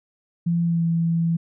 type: tone with pitch glide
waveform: sine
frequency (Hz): 170 to 166.69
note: F3 to E3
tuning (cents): -46 to +20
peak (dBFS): -18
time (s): 0.46-1.37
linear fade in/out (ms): 10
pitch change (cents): -34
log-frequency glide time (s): 0.63-0.84
effects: none